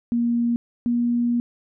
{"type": "tone pair in turn", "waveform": "sine", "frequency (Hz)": [236.4, 238.9], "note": ["A#3", "A#3"], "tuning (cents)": [24, 43], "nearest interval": "unison", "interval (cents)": 19, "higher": "second", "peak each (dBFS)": -18, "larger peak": "neither", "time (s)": [[0.12, 0.56], [0.86, 1.4]], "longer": "second", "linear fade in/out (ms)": 0, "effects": []}